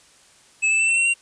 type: tone with pitch steps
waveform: square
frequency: 2603 / 2633 / 2664 / 2695 / 2726 / 2758 Hz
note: E7 / E7 / E7 / E7 / F7 / F7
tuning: -22 / -3 / +18 / +38 / -43 / -22 cents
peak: -17 dBFS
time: 0.62-1.142 s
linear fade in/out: 20 ms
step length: 87 ms
effects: white hiss -53 dBFS RMS until 1.21 s + resampled to 22050 Hz